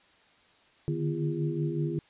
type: tone cluster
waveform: sine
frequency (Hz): 146.6 / 151.9 / 243.7 / 339.9 / 406.4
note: D3 / D#3 / B3 / F4 / G#4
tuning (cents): -3 / -41 / -23 / -47 / -38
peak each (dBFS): -35 / -30 / -39 / -33 / -38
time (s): 0.88-1.99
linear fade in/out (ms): 0
effects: white hiss -61 dBFS RMS until 2.09 s + resampled to 8000 Hz